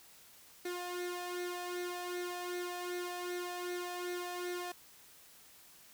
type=tone with flanger; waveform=sawtooth; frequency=355.6 Hz; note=F4; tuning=31 cents sharp; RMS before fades=-40 dBFS; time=0.65-4.72 s; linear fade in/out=5 ms; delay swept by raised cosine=0.49 to 1.2 ms; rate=2.6 Hz; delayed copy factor=+0.65; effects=white hiss -59 dBFS RMS until 5.93 s